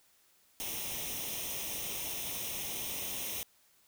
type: noise with comb filter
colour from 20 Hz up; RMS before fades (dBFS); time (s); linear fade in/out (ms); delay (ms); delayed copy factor
white; -38; 0.6-3.43; 0; 0.33; +0.7
effects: white hiss -67 dBFS RMS until 3.87 s